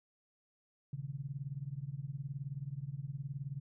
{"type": "tone with tremolo", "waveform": "sine", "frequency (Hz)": 138.59, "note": "C#3", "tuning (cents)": 0, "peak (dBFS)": -34, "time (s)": [0.93, 3.6], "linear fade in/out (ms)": 2, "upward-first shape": "triangle", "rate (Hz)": 19, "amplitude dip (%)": 100, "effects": []}